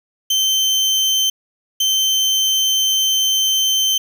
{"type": "tone pair in turn", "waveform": "30% pulse", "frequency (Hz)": [3101, 3101], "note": ["G7", "G7"], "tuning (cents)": [-19, -19], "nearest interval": "unison", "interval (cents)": 0, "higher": "neither", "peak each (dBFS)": -11, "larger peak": "neither", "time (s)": [[0.3, 1.3], [1.8, 3.98]], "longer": "second", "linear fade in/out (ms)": 5, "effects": []}